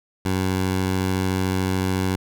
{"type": "tone", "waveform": "15% pulse", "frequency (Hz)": 93.7, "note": "F#2", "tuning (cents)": 22, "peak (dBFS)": -14, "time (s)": [0.25, 2.16], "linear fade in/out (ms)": 5, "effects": []}